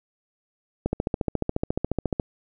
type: click train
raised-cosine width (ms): 2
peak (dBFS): -10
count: 20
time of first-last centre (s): 0.86-2.198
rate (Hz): 14.2
effects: none